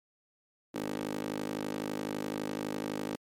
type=tone with high-pass filter; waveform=15% pulse; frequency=51.91 Hz; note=G#1; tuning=in tune; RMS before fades=-36 dBFS; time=0.74-3.16 s; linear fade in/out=10 ms; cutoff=310 Hz; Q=4.4; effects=MP3 96 kbps